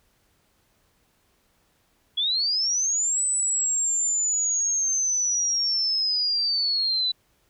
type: linear two-way sweep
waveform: sine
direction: up then down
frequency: 3322 to 8050 to 3954 Hz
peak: -21 dBFS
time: 2.17-7.12 s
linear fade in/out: 10 ms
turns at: 3.25 s
effects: pink hiss -66 dBFS RMS until 7.49 s